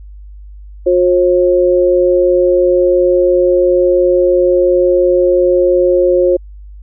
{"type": "tone pair together", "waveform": "sine", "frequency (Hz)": [359.1, 538], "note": ["F4", "C5"], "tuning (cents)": [48, 48], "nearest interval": "perfect fifth", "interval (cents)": 700, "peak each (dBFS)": -10, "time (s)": [0.86, 6.37], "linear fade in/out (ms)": 10, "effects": ["added 50 Hz sine -30 dBFS peak until 6.82 s"]}